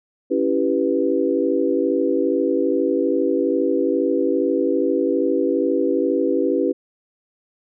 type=chord; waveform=sine; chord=C# half-diminished seventh; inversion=none; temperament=equal; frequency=277.2 / 329.6 / 392 / 493.9 Hz; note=C#4 / E4 / G4 / B4; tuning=0 / 0 / 0 / 0 cents; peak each=-22 dBFS; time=0.3-6.73 s; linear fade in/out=20 ms; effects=none